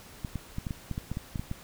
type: clicks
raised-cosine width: 5 ms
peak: -20 dBFS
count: 12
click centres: 0.248 / 0.357 / 0.584 / 0.668 / 0.708 / 0.913 / 0.979 / 1.116 / 1.171 / 1.358 / 1.395 / 1.514 s
effects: pink hiss -50 dBFS RMS until 1.63 s